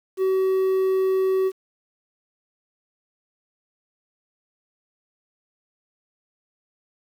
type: tone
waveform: triangle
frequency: 379.2 Hz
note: F#4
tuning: 43 cents sharp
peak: -16 dBFS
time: 0.17-1.52 s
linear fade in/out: 50 ms
effects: 8-bit